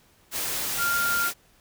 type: tone in noise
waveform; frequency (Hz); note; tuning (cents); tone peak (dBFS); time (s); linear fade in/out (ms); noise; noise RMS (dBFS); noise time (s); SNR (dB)
sine; 1396; F6; -1; -23; 0.77-1.31; 50; white; -29; 0.31-1.34; +3
effects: pink hiss -60 dBFS RMS until 1.6 s